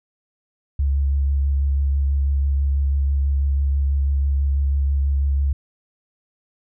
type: tone with vibrato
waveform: sine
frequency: 69.5 Hz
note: C#2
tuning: 5 cents sharp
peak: -16 dBFS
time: 0.79-5.53 s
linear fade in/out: 5 ms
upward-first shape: sine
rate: 6.1 Hz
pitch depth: 19 cents each way
effects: none